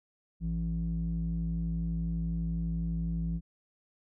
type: tone with low-pass filter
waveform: square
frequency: 56 Hz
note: A1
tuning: 31 cents sharp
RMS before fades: -32 dBFS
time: 0.4-3.41 s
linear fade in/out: 50 ms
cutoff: 190 Hz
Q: 5.6
effects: none